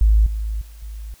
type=tone with level steps; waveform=sine; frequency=53.5 Hz; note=A1; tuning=48 cents flat; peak=-10 / -21 / -37 / -29 dBFS; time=0.01-1.14 s; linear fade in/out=0 ms; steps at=0.26 / 0.61 / 0.82 s; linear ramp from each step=5 ms; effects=white hiss -52 dBFS RMS until 1.2 s